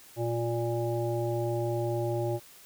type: harmonic tone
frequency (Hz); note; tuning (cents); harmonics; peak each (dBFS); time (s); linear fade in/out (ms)
117.4; A#2; +13; 1 / 3 / 5 / 7; -31 / -31 / -34 / -38; 0.16-2.4; 50
effects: white hiss -53 dBFS RMS until 2.65 s